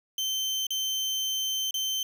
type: tone with dropouts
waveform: 30% pulse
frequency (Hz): 3100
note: G7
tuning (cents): -20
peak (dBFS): -24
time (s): 0.18-2.03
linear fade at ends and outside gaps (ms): 2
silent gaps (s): 0.668-0.705 / 1.709-1.741
effects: 9-bit